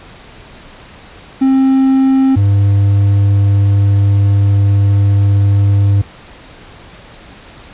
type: tone pair in turn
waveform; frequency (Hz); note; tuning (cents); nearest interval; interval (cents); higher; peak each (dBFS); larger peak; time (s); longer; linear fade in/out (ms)
triangle; 266.1 / 100.19; C4 / G2; +29 / +38; octave + perfect fourth; 1691; first; -5; neither; 1.41-2.36 / 2.36-6.02; second; 10
effects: pink hiss -37 dBFS RMS until 7.73 s + resampled to 8000 Hz